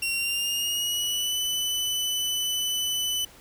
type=tone with pitch glide; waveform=sawtooth; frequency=2747 to 2996 Hz; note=F7 to F#7; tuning=-29 to +21 cents; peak=-22 dBFS; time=0.02-3.25 s; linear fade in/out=5 ms; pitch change=+150 cents; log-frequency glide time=0.13-1.36 s; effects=pink hiss -51 dBFS RMS until 3.4 s